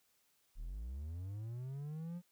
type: linear sweep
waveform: triangle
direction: up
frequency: 32.7 to 179 Hz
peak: -39 dBFS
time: 0.55-2.22 s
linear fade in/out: 50 ms
effects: white hiss -75 dBFS RMS until 2.31 s